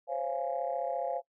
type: chord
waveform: sine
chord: Db major seventh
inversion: third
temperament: just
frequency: 519.7 / 554.4 / 693 / 831.5 Hz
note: C5 / Db5 / F5 / Ab5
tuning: -12 / 0 / -14 / +2 cents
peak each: -36 / -36 / -34 / -38 dBFS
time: 0.07-1.22 s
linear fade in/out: 50 ms
effects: noise-tail reverb RT60 0.1 s tail -20 dB re dry + tanh soft clip ceiling -20 dBFS